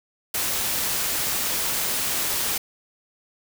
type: noise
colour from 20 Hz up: white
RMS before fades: -25 dBFS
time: 0.34-2.58 s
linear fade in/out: 5 ms
effects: none